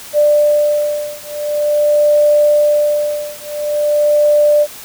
sine beating tone pair, 592 / 592.46 Hz, D5 / D5, +14 / +15 cents, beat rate 0.46 Hz, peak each -13 dBFS, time 0.13-4.67 s, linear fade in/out 50 ms, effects white hiss -33 dBFS RMS until 4.84 s

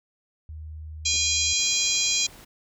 sine tone, 77.78 Hz, D#2, in tune, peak -35 dBFS, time 0.49-1.53 s, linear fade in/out 0 ms
harmonic tone, 811 Hz, G#5, 41 cents flat, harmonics 3 / 4 / 5 / 6 / 7 / 8 / 9, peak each -30 / -29 / -28 / -30 / -30 / -28 / -28 dBFS, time 1.05-2.27 s, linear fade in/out 10 ms
clicks, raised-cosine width 2 ms, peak -33 dBFS, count 2, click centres 1.142 / 1.156 s
pink noise, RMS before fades -48 dBFS, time 1.58-2.45 s, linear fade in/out 10 ms
effects none

